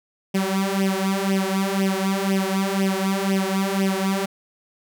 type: tone with flanger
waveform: sawtooth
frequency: 193.4 Hz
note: G3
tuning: 23 cents flat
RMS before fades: -22 dBFS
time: 0.34-4.26 s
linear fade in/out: 10 ms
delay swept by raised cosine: 0.35 to 4.35 ms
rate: 2 Hz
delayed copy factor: +0.8
effects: none